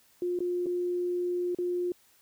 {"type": "tone with dropouts", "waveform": "sine", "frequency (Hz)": 355, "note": "F4", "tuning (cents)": 28, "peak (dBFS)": -27, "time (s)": [0.22, 1.92], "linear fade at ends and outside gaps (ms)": 2, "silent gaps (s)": [[0.39, 0.404], [0.66, 0.666], [1.548, 1.586]], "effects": ["white hiss -63 dBFS RMS until 2.21 s"]}